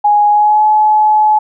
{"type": "tone with pitch glide", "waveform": "sine", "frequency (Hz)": [830.6, 854], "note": ["G#5", "G#5"], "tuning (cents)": [0, 48], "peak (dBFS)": -6, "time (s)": [0.04, 1.39], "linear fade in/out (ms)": 10, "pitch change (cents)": 48, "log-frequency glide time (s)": [0.3, 0.64], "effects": []}